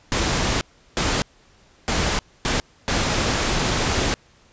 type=noise bursts at uneven times; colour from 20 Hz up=pink; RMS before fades=-21 dBFS; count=5; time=0.12-0.61 / 0.97-1.22 / 1.88-2.19 / 2.45-2.6 / 2.88-4.14 s; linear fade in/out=0 ms; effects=pink hiss -55 dBFS RMS until 4.52 s + resampled to 16000 Hz